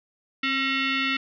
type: tone with frequency modulation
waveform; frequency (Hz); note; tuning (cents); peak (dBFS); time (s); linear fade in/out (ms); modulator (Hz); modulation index
sine; 266.5; C4; +32; -22; 0.43-1.17; 5; 811; 3.9
effects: none